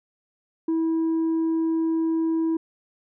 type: tone with tanh clipping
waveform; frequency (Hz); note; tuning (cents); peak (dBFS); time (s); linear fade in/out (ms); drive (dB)
sine; 325.3; E4; -23; -21; 0.68-2.57; 5; 2
effects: none